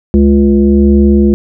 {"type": "tone with frequency modulation", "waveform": "sine", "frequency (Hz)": 209.4, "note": "G#3", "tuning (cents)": 15, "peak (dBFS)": -4, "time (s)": [0.14, 1.34], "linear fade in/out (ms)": 0, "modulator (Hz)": 140, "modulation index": 1.1, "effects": []}